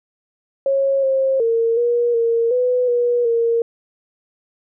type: tone with pitch steps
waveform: sine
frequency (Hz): 546 / 534 / 458.6 / 477.4 / 462.3 / 498.5 / 482.7 / 463.7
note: C#5 / C5 / A#4 / A#4 / A#4 / B4 / B4 / A#4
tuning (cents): -26 / +35 / -28 / +41 / -14 / +16 / -40 / -9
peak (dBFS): -14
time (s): 0.66-3.62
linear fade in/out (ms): 2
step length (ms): 370
effects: none